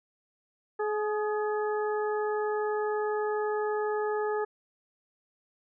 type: harmonic tone with a mistuned harmonic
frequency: 424 Hz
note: G#4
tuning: 36 cents sharp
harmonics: 1 / 2 / 3 / 4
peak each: -28 / -34 / -38 / -40 dBFS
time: 0.79-4.45 s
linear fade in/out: 10 ms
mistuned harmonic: 3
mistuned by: -35 cents
effects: none